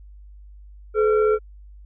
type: tone with frequency modulation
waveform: sine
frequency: 428.9 Hz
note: A4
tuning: 44 cents flat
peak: -15 dBFS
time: 0.94-1.39 s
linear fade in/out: 50 ms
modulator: 934 Hz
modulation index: 0.6
effects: added 50 Hz sine -41 dBFS peak until 1.85 s